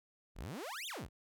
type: exponential two-way sweep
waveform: sawtooth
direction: up then down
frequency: 33.57 to 3811 to 33.57 Hz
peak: -38 dBFS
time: 0.35-1.09 s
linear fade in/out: 50 ms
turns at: 0.87 s
effects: none